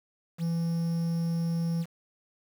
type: tone with quantisation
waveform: triangle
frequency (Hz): 167.2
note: E3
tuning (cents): +25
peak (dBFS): -24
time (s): 0.38-1.86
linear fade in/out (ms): 50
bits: 8
effects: none